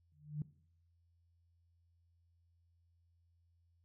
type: tone with exponential growth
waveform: sine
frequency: 149.5 Hz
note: D3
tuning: 31 cents sharp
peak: -33 dBFS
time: 0.12-0.42 s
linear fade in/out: 2 ms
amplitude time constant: 64 ms
effects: noise-tail reverb RT60 0.6 s tail -18 dB re dry + added 85 Hz sine -70 dBFS peak until 3.84 s